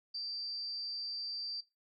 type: tone with amplitude modulation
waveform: sine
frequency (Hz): 4691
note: D8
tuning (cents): -3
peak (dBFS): -35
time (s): 0.14-1.61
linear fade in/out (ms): 10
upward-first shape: sine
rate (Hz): 232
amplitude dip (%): 45
effects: noise-tail reverb RT60 0.2 s tail -18 dB re dry